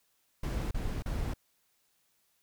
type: noise bursts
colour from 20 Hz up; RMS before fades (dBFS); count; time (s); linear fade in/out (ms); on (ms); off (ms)
brown; -33; 3; 0.43-1.338; 5; 280; 34
effects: white hiss -73 dBFS RMS until 2.42 s